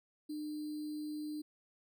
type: tone with sample-and-hold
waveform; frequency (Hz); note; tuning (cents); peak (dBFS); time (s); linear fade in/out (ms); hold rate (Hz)
sine; 302.1; D4; +49; -38; 0.29-1.42; 10; 4410
effects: none